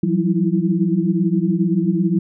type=tone cluster; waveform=sine; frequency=169.5 / 187.2 / 194.7 / 322.9 / 334.2 Hz; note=E3 / F#3 / G3 / E4 / E4; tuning=+49 / +20 / -12 / -36 / +24 cents; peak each=-20 / -18 / -27 / -25 / -23 dBFS; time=0.03-2.19 s; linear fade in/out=5 ms; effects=none